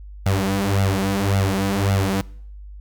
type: tone with flanger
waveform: sawtooth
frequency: 98 Hz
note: G2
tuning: in tune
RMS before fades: -20 dBFS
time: 0.26-2.21 s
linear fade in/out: 0 ms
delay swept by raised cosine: 1.4 to 6.3 ms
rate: 1.8 Hz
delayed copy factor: +1
effects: noise-tail reverb RT60 0.6 s tail -23 dB re dry + added 50 Hz sine -35 dBFS peak until 2.8 s